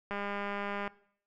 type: click train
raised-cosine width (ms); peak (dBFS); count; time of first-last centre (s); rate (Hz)
0.5; -22; 156; 0.11-0.877; 202
effects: noise-tail reverb RT60 0.6 s tail -20 dB re dry